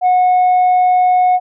sine tone, 730 Hz, F#5, 24 cents flat, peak -6 dBFS, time 0.01-1.4 s, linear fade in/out 50 ms, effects tanh soft clip ceiling -7 dBFS

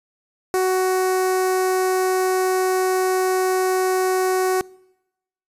sawtooth tone with notch filter, 372.6 Hz, F#4, 12 cents sharp, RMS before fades -19 dBFS, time 0.54-4.61 s, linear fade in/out 0 ms, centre 3200 Hz, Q 0.75, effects noise-tail reverb RT60 0.9 s tail -25 dB re dry + resampled to 32000 Hz

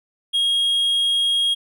triangle tone, 3270 Hz, G#7, 28 cents flat, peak -15 dBFS, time 0.33-1.55 s, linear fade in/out 20 ms, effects none

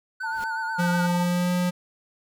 triangle tone with vibrato, 1480 Hz, F#6, in tune, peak -27 dBFS, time 0.2-1.07 s, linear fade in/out 10 ms, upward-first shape sine, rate 8.2 Hz, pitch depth 59 cents each way
pink noise with exponential growth, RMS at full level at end -38 dBFS, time 0.22-0.44 s, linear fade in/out 1 ms, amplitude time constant 47 ms
sine tone, 894 Hz, A5, 27 cents sharp, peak -29 dBFS, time 0.23-1.26 s, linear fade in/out 10 ms
square tone with pitch glide, 174.9 to 178.78 Hz, F3 to F3, +3 to +41 cents, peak -22 dBFS, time 0.78-1.71 s, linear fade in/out 20 ms, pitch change +38 cents, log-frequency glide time 1.13-1.52 s
effects none

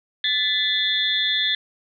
sine tone cluster, 1745 / 2009 / 3397 / 3590 / 4074 Hz, A6 / B6 / G#7 / A7 / C8, -15 / +29 / +38 / +34 / -47 cents, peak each -26 / -30 / -23 / -23 / -32 dBFS, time 0.24-1.55 s, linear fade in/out 2 ms, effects none

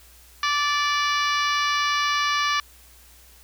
harmonic tone, 583 Hz, D5, 13 cents flat, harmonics 2 / 3 / 4 / 5 / 6 / 7 / 8 / 9 / 10, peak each -23 / -27 / -29 / -31 / -33 / -34 / -35 / -36 / -37 dBFS, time 0.43-2.6 s, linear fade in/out 2 ms, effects added 60 Hz sine -52 dBFS peak until 3.43 s + white hiss -52 dBFS RMS until 3.43 s

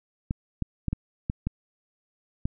clicks, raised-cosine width 5 ms, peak -14 dBFS, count 7, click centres 0.309 / 0.623 / 0.883 / 0.93 / 1.299 / 1.47 / 2.455 s, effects none

